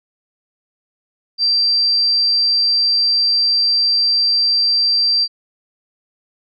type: tone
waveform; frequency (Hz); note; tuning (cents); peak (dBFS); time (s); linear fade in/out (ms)
sine; 4703; D8; +2; -12; 1.38-5.28; 50
effects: none